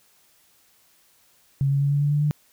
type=tone with pitch steps; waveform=sine; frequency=137.9 / 139.66 / 141.45 / 143.26 / 145.09 / 146.95 / 148.83 Hz; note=C#3 / C#3 / C#3 / D3 / D3 / D3 / D3; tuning=-9 / +13 / +35 / -43 / -21 / +1 / +23 cents; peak=-18 dBFS; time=1.61-2.31 s; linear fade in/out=0 ms; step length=100 ms; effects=white hiss -60 dBFS RMS until 2.52 s